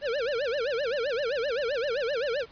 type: tone with vibrato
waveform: square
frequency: 518 Hz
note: C5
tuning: 17 cents flat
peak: -27 dBFS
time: 0.01-2.46 s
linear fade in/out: 50 ms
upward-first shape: sine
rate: 7.7 Hz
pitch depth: 250 cents each way
effects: pink hiss -53 dBFS RMS until 2.51 s + resampled to 11025 Hz